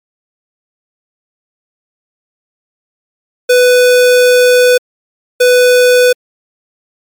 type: tone bursts at uneven times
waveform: square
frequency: 496.8 Hz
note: B4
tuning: 10 cents sharp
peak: -5 dBFS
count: 2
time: 3.49-4.78 / 5.4-6.13 s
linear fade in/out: 10 ms
effects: MP3 96 kbps